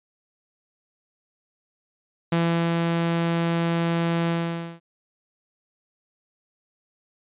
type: tone with ADSR envelope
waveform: sawtooth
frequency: 168.1 Hz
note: E3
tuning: 34 cents sharp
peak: -15 dBFS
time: 2.32-4.8 s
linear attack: 5 ms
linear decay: 380 ms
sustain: -2 dB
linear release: 510 ms
effects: resampled to 8000 Hz